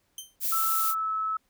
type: tone with exponential decay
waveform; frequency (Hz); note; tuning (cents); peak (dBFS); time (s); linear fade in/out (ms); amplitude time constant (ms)
15% pulse; 3113; G7; -13; -26; 0.18-0.36; 2; 39
type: noise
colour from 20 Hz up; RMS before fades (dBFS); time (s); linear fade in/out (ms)
violet; -28; 0.4-0.95; 50
type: tone with pitch glide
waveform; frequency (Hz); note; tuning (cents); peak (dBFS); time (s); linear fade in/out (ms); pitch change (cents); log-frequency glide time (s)
sine; 1318.5 to 1299.6; E6 to E6; 0 to -25; -26; 0.52-1.37; 5; -25; 0.7-1.13
effects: pink hiss -71 dBFS RMS until 1.49 s